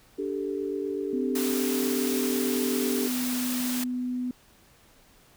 sine chord, D suspended fourth, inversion none, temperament equal with one note detuned, 292 / 392 / 440 Hz, D4 / G4 / A4, -10 / 0 / 0 cents, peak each -33 / -30 / -34 dBFS, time 0.18-3.08 s, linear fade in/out 10 ms
sine tone with pitch glide, 255.9 to 249.6 Hz, C4 to B3, -38 to +19 cents, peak -27 dBFS, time 1.13-4.31 s, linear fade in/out 2 ms, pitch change -43 cents, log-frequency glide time 1.49-3.37 s
white high-pass noise, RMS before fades -33 dBFS, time 1.35-3.84 s, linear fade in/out 5 ms, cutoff 140 Hz, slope 24 dB/octave
effects pink hiss -58 dBFS RMS until 5.36 s

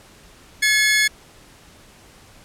sawtooth tone pair together, 1708 / 2172 Hz, G#6 / C#7, +48 / -36 cents, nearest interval major third, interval 416 cents, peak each -14 dBFS, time 0.62-1.08 s, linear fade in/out 10 ms, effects pink hiss -48 dBFS RMS until 2.44 s + low-pass 11000 Hz 12 dB/octave

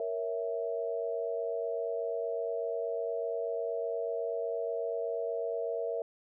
sine chord, A# diminished, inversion none, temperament equal, 466.2 / 554.4 / 659.3 Hz, A#4 / C#5 / E5, 0 / 0 / 0 cents, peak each -34 / -39 / -35 dBFS, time 0-6.02 s, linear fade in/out 2 ms, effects none

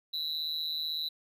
triangle tone with amplitude modulation, 3951 Hz, B7, in tune, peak -26 dBFS, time 0.13-1.09 s, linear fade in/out 10 ms, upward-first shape sine, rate 156 Hz, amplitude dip 95%, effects none

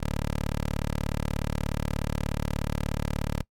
10% pulse tone, 36.71 Hz, D1, in tune, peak -19 dBFS, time 0-3.43 s, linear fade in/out 10 ms, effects noise-tail reverb RT60 0.1 s tail -26 dB re dry + AAC 64 kbps

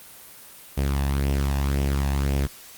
sawtooth tone with flanger, 69.3 Hz, C#2, in tune, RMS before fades -23 dBFS, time 0.77-2.47 s, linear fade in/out 10 ms, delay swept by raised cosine 0.35 to 1.15 ms, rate 1.9 Hz, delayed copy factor +0.5, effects white hiss -45 dBFS RMS until 2.77 s + Opus 32 kbps

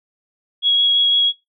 sine tone with vibrato, 3322 Hz, G#7, in tune, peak -12 dBFS, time 0.62-1.33 s, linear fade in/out 50 ms, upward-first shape sine, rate 6 Hz, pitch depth 8 cents each way, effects noise-tail reverb RT60 0.2 s tail -21 dB re dry

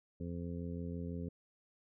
harmonic tone, 86 Hz, F2, 26 cents flat, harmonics 1 / 2 / 3 / 4 / 5 / 6, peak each -43 / -42 / -45 / -57 / -49 / -53 dBFS, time 0.2-1.29 s, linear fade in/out 5 ms, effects none

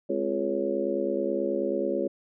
harmonic tone with a mistuned harmonic, 69.3 Hz, C#2, in tune, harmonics 3 / 4 / 5 / 6 / 7 / 8, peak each -35 / -34 / -30 / -31 / -37 / -30 dBFS, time 0.09-2.08 s, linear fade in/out 10 ms, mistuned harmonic 4, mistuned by -83 cents, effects none

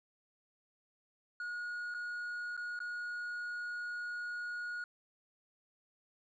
triangle tone with dropouts, 1445 Hz, F#6, 41 cents flat, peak -36 dBFS, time 1.4-4.84 s, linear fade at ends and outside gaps 2 ms, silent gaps 1.941-1.946 / 2.567-2.575 / 2.791-2.802 s, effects resampled to 16000 Hz + 13-bit

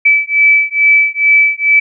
sine beating tone pair, 2305 / 2307.3 Hz, D7 / D7, -33 / -31 cents, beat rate 2.3 Hz, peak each -10 dBFS, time 0.05-1.8 s, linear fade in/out 10 ms, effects none

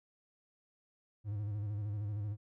triangle tone with vibrato, 103.83 Hz, G#2, in tune, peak -33 dBFS, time 1.24-2.37 s, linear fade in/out 50 ms, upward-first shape square, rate 13 Hz, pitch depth 51 cents each way, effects none

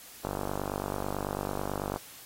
click train, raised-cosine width 1 ms, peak -18 dBFS, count 85, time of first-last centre 0.25-1.961 s, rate 49.1 Hz, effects white hiss -49 dBFS RMS until 2.25 s + AAC 48 kbps

